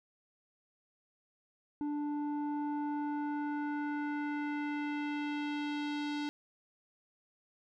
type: tone with low-pass filter sweep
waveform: square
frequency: 293.7 Hz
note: D4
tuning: in tune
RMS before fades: -36 dBFS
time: 1.81-6.29 s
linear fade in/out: 0 ms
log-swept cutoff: 620 to 4300 Hz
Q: 1.7
effects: none